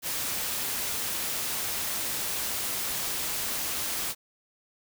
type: noise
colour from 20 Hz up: white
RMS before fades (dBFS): -31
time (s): 0.02-4.15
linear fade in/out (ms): 50
effects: none